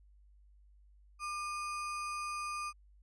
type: tone with sample-and-hold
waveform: sine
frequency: 1197 Hz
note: D6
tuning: 33 cents sharp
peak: -36 dBFS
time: 1.19-2.73 s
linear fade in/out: 50 ms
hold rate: 3675 Hz
effects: added 50 Hz sine -59 dBFS peak until 3.02 s + resampled to 22050 Hz